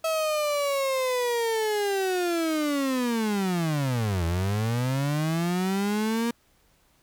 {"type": "linear two-way sweep", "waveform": "35% pulse", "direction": "down then up", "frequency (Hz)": [650, 81.6, 237], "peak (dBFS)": -22, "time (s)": [0.04, 6.31], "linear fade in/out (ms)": 5, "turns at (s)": 4.25, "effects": ["pink hiss -64 dBFS RMS until 7.02 s"]}